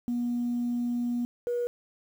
sine tone pair in turn, 241 / 482 Hz, B3 / B4, -42 / -42 cents, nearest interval octave, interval 1200 cents, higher second, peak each -25 dBFS, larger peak neither, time 0.08-1.25 / 1.47-1.67 s, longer first, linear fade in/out 0 ms, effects tanh soft clip ceiling -23 dBFS + 9-bit

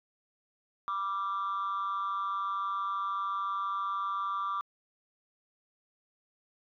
sine tone with amplitude modulation, 1174.7 Hz, D6, in tune, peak -25 dBFS, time 0.88-4.61 s, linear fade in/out 0 ms, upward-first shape sine, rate 193 Hz, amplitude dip 80%, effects tanh soft clip ceiling -26 dBFS

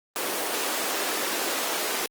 pink high-pass noise, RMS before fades -28 dBFS, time 0.16-2.06 s, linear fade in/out 0 ms, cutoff 310 Hz, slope 24 dB/octave, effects Opus 24 kbps

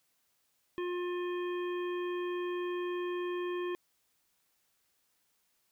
harmonic tone, 355.3 Hz, F4, 30 cents sharp, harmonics 1 / 3 / 5 / 7 / 9, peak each -33 / -43 / -47 / -50 / -52 dBFS, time 0.78-3.75 s, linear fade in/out 0 ms, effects white hiss -75 dBFS RMS until 5.71 s

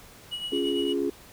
triangle tone with tremolo, 2919 Hz, F#7, 24 cents flat, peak -27 dBFS, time 0.31-0.94 s, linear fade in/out 20 ms, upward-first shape triangle, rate 8.8 Hz, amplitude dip 65%
sine chord, Db major, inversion none, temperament equal, 277.2 / 349.2 / 415.3 Hz, Db4 / F4 / Ab4, 0 / 0 / 0 cents, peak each -28 dBFS, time 0.52-1.1 s, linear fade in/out 5 ms
effects tanh soft clip ceiling -15 dBFS + pink hiss -50 dBFS RMS until 1.32 s

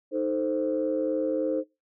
sine chord, A diminished, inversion second, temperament equal, 311.1 / 440 / 523.3 Hz, Eb4 / A4 / C5, 0 / 0 / 0 cents, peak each -28 / -30 / -27 dBFS, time 0.11-1.64 s, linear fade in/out 50 ms, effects noise-tail reverb RT60 0.2 s tail -18 dB re dry + tanh soft clip ceiling -16 dBFS

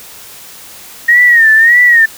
sine tone with vibrato, 1858 Hz, A#6, 6 cents flat, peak -3 dBFS, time 1.08-2.06 s, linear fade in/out 10 ms, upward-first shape sine, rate 1.7 Hz, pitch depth 100 cents each way, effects white hiss -33 dBFS RMS until 2.17 s

